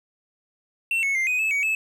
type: tone with pitch steps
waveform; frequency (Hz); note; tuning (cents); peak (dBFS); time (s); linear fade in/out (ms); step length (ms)
triangle; 2701 / 2200 / 2097 / 2498 / 2605 / 2256 / 2605; E7 / C#7 / C7 / D#7 / E7 / C#7 / E7; +42 / -14 / +3 / +6 / -21 / +30 / -21; -19; 0.91-1.75; 2; 120
effects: none